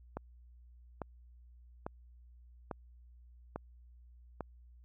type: click train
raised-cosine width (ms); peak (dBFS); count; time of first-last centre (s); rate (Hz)
1; -24; 6; 0.17-4.407; 1.18
effects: added 60 Hz sine -55 dBFS peak until 4.84 s